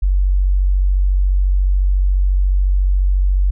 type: tone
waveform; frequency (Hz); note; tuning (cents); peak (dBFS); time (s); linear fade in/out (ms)
sine; 47.07; F#1; +30; -11; 0.02-3.51; 10
effects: none